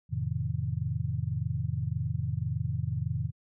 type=chord; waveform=sine; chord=F dominant seventh; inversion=none; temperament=just; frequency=87.31 / 109.13 / 130.96 / 157.15 Hz; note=F2 / A2 / C3 / Eb3; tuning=0 / -14 / +2 / +18 cents; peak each=-35 / -33 / -33 / -35 dBFS; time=0.09-3.32 s; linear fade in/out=50 ms; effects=none